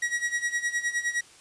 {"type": "tone with tremolo", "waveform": "45% pulse", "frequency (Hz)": 1912, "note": "A#6", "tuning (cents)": 43, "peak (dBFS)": -23, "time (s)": [0.02, 1.21], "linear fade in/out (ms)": 5, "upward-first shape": "sine", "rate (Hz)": 9.7, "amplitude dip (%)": 80, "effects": ["white hiss -53 dBFS RMS until 1.4 s", "resampled to 22050 Hz"]}